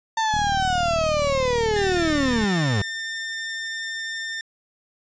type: linear sweep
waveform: 35% pulse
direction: down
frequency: 902 to 92.5 Hz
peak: -18 dBFS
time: 0.17-2.82 s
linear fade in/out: 5 ms
type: click train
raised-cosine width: 5 ms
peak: -19 dBFS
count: 82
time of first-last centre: 0.34-2.438 s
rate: 38.6 Hz
type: tone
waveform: sawtooth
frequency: 1803 Hz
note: A6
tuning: 42 cents sharp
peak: -24 dBFS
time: 1.76-4.41 s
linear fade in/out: 2 ms
effects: resampled to 16000 Hz